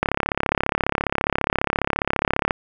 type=click train; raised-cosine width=0.5 ms; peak=-3 dBFS; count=87; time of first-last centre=0.03-2.508 s; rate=34.7 Hz; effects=none